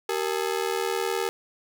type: ring-modulated tone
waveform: sawtooth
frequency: 425.1 Hz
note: G#4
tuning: 40 cents sharp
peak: -18 dBFS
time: 0.09-1.29 s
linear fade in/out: 0 ms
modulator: 39.8 Hz
effects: none